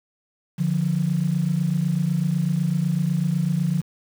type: tone pair together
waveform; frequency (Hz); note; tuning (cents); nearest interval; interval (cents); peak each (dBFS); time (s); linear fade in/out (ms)
sine; 147.4 / 175.4; D3 / F3; +7 / +8; minor third; 301; -22 / -21; 0.58-3.82; 20
effects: tanh soft clip ceiling -11 dBFS + 7-bit